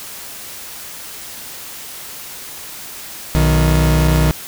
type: tone pair together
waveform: 40% pulse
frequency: 61.73 / 155.56 Hz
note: B1 / D#3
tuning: 0 / 0 cents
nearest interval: octave + major third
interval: 1600 cents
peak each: -13 dBFS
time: 3.35-4.31 s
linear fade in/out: 0 ms
effects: white hiss -32 dBFS RMS until 4.47 s